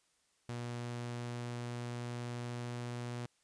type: tone with pitch glide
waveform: sawtooth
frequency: 120.3 to 121.07 Hz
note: B2 to B2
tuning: -45 to -34 cents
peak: -35 dBFS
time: 0.49-3.26 s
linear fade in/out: 0 ms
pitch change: +11 cents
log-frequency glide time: 0.81-3.02 s
effects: white hiss -74 dBFS RMS until 3.43 s + resampled to 22050 Hz